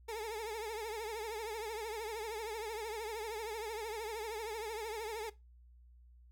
30% pulse tone with vibrato, 440 Hz, A4, in tune, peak -36 dBFS, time 0.08-5.3 s, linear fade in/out 10 ms, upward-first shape triangle, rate 13 Hz, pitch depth 120 cents each way, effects noise-tail reverb RT60 0.2 s tail -17 dB re dry + added 60 Hz sine -57 dBFS peak until 6.31 s

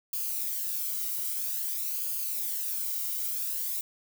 violet noise with flanger, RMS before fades -32 dBFS, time 0.13-3.81 s, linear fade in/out 2 ms, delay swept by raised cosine 0.52 to 1.18 ms, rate 0.51 Hz, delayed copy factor -0.55, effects none

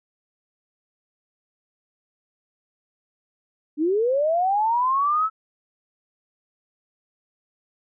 sine linear sweep, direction up, 285.2 to 1318.5 Hz, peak -18 dBFS, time 3.77-5.3 s, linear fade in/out 50 ms, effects none

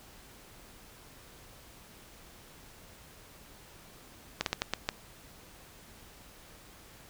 slowing click train, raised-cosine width 0.2 ms, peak -11 dBFS, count 6, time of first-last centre 4.41-4.889 s, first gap 52 ms, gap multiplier 1.31, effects pink hiss -54 dBFS RMS until 7.09 s

